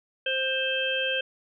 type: harmonic tone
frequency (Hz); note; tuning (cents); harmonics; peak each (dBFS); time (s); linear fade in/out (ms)
525; C5; +6; 1 / 3 / 5 / 6; -30 / -30 / -30 / -30; 0.26-1.21; 5
effects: none